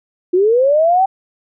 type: linear sweep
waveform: sine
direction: up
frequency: 346.9 to 784 Hz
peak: -9 dBFS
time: 0.33-1.06 s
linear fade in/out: 10 ms
effects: none